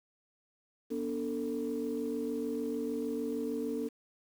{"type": "tone cluster", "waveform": "sine", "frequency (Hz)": [242.6, 289.2, 447.5], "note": ["B3", "D4", "A4"], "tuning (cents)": [-31, -27, 29], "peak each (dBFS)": [-36, -36, -35], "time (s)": [0.9, 3.89], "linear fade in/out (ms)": 20, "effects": ["tanh soft clip ceiling -25 dBFS", "9-bit"]}